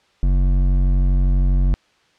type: tone with hard clipping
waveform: sine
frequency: 46.25 Hz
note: F#1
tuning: in tune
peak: -15 dBFS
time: 0.23-1.74 s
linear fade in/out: 0 ms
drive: 10 dB
effects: white hiss -58 dBFS RMS until 2.18 s + low-pass 4000 Hz 12 dB/octave